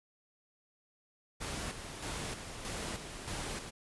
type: noise with tremolo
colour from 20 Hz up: pink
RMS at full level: -39 dBFS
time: 1.4-3.71 s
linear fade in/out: 20 ms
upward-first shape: square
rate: 1.6 Hz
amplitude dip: 50%
effects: resampled to 24000 Hz